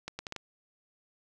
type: accelerating click train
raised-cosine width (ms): 0.2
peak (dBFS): -20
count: 5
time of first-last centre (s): 0.08-0.363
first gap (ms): 110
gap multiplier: 0.71
effects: none